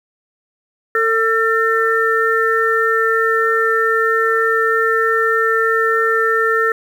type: harmonic tone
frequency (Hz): 449.8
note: A4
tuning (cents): +38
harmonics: 1 / 3 / 4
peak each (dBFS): -17 / -17 / -17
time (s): 0.95-6.72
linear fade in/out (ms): 2
effects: 7-bit